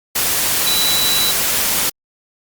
sine tone in noise, 3951 Hz, B7, in tune, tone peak -17 dBFS, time 0.66-1.32 s, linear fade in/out 10 ms, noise white, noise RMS -17 dBFS, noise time 0.15-1.9 s, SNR -3 dB, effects Opus 48 kbps

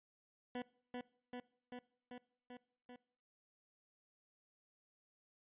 20% pulse tone with echo, 246.9 Hz, B3, in tune, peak -36 dBFS, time 0.55-0.62 s, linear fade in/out 2 ms, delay 390 ms, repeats 6, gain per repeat -2 dB, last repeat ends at 2.96 s, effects noise-tail reverb RT60 0.6 s tail -22 dB re dry + resampled to 8000 Hz

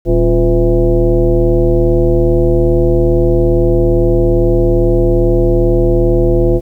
sine tone with frequency modulation, 193.7 Hz, G3, 20 cents flat, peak -7 dBFS, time 0.05-6.61 s, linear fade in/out 50 ms, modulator 155 Hz, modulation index 2.1, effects 8-bit

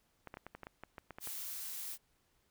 clicks, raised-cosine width 0.5 ms, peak -31 dBFS, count 12, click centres 0.273 / 0.341 / 0.371 / 0.466 / 0.55 / 0.633 / 0.669 / 0.836 / 0.982 / 1.107 / 1.185 / 1.273 s
blue noise, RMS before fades -43 dBFS, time 1.2-1.98 s, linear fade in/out 50 ms
effects pink hiss -75 dBFS RMS until 2.5 s

